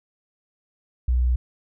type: tone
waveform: sine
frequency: 61.74 Hz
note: B1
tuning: in tune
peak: -17 dBFS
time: 1.08-1.36 s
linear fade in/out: 5 ms
effects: none